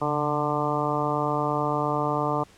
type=harmonic tone with a mistuned harmonic; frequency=148.5 Hz; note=D3; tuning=20 cents sharp; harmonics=1 / 2 / 3 / 4 / 5 / 6 / 7 / 8; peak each=-31 / -31 / -31 / -31 / -31 / -31 / -31 / -31 dBFS; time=0.01-2.44 s; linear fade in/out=10 ms; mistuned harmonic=1; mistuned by=-71 cents; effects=pink hiss -54 dBFS RMS until 2.57 s + low-pass 9000 Hz 12 dB/octave